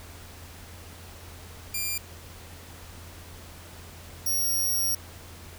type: tone pair in turn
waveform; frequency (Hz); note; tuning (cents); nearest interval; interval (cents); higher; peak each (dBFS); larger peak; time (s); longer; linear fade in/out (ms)
5% pulse; 2387 / 5633; D7 / F8; +28 / +14; octave + minor third; 1486; second; -18; neither; 1.74-1.98 / 4.26-4.95; second; 5
effects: added 85 Hz sine -46 dBFS peak until 5.58 s + pink hiss -47 dBFS RMS until 5.58 s

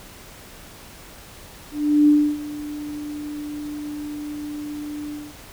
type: tone with ADSR envelope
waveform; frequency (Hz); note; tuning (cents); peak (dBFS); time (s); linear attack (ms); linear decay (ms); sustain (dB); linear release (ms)
sine; 296.3; D4; +15; -10; 1.71-5.35; 370; 290; -18; 220
effects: pink hiss -43 dBFS RMS until 5.52 s

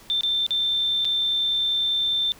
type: tone with dropouts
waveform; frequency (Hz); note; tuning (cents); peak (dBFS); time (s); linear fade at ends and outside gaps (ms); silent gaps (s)
sine; 3565; A7; +22; -20; 0.1-2.32; 0; 0.209-0.234 / 0.465-0.507 / 1.047-1.052
effects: pink hiss -49 dBFS RMS until 2.39 s

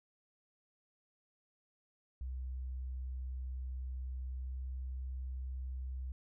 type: tone with pitch glide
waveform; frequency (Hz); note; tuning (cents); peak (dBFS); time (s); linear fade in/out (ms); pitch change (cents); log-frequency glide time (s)
sine; 64 to 64.45; C2 to C2; -38 to -26; -38; 2.21-6.12; 0; +12; 4.37-4.48
effects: none

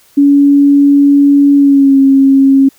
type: tone with pitch glide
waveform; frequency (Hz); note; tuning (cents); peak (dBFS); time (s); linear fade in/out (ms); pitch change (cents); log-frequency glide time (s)
sine; 283.2 to 271.5; C#4 to C#4; +37 to -36; -3; 0.17-2.69; 10; -73; 1.56-1.99
effects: white hiss -47 dBFS RMS until 2.78 s

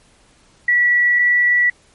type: tone pair in turn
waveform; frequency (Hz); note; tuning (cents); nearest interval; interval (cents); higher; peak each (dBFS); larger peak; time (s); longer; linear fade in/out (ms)
sine; 1944 / 1951; B6 / B6; -28 / -22; unison; 6; second; -11; neither; 0.68-1.19 / 1.19-1.7; neither; 5
effects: pink hiss -53 dBFS RMS until 1.94 s + MP3 48 kbps

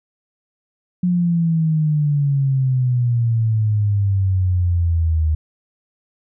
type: exponential sweep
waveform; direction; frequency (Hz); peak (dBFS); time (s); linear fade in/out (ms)
sine; down; 180.6 to 77.1; -14; 1.03-5.35; 5
effects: none

